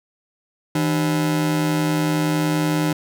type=ring-modulated tone; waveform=40% pulse; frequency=231.1 Hz; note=A#3; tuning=15 cents flat; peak=-14 dBFS; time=0.75-2.93 s; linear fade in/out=5 ms; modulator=70.2 Hz; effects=none